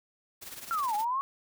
white noise with tremolo, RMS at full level -41 dBFS, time 0.41-1.05 s, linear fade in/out 20 ms, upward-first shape sine, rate 19 Hz, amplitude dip 65%
sine linear two-way sweep, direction down then up, 1393 to 812 to 1120 Hz, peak -27 dBFS, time 0.71-1.21 s, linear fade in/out 0 ms, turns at 0.95 s
effects none

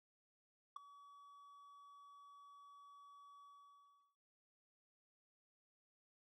triangle tone with ADSR envelope, 1138 Hz, C#6, 45 cents sharp, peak -39 dBFS, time 0.76-4.16 s, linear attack 5 ms, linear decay 7 ms, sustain -18 dB, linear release 730 ms, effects none

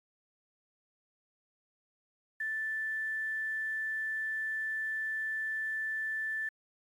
sine tone with quantisation, 1760 Hz, A6, in tune, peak -32 dBFS, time 2.4-6.49 s, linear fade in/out 5 ms, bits 10, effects AAC 48 kbps

